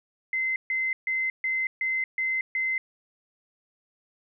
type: tone bursts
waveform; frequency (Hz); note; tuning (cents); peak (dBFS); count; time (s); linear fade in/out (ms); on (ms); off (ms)
sine; 2063; C7; -25; -24; 7; 0.33-2.78; 2; 230; 140
effects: none